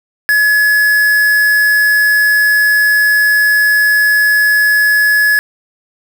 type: tone with quantisation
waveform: triangle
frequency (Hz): 1700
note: G#6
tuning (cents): +40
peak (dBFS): -6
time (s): 0.29-5.39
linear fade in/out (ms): 0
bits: 3
effects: none